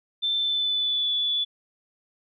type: tone with pitch glide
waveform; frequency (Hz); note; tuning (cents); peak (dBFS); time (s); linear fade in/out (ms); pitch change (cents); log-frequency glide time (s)
sine; 3548 to 3449; A7 to A7; +14 to -35; -22; 0.22-1.45; 20; -49; 0.35-1.1
effects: none